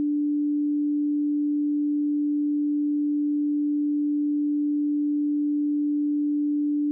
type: tone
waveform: sine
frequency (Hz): 293.7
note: D4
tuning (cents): 0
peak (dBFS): -21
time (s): 0-6.91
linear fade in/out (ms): 0
effects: none